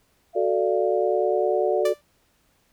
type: tone with pitch glide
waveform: sine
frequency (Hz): 685 to 729.9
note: F5 to F#5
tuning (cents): -34 to -24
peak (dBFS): -28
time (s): 0.33-1.85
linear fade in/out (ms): 50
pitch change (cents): +110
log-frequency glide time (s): 0.6-1.54
type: chord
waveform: sine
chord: D major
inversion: first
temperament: equal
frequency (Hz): 370 / 440 / 587.3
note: F#4 / A4 / D5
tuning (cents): 0 / 0 / 0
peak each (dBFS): -24 / -24 / -24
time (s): 0.35-1.94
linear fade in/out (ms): 20
type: tone with exponential decay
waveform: sawtooth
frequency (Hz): 587.3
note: D5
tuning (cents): 0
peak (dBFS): -20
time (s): 1.85-2.02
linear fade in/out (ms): 5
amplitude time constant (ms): 35
effects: pink hiss -65 dBFS RMS until 2.72 s